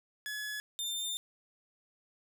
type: tone pair in turn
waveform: sawtooth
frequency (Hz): 1700 / 3602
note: G#6 / A7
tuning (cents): +40 / +40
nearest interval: octave + minor second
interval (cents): 1300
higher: second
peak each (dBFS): -33 / -31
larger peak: second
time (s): 0.26-0.6 / 0.79-1.17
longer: second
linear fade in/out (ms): 0
effects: none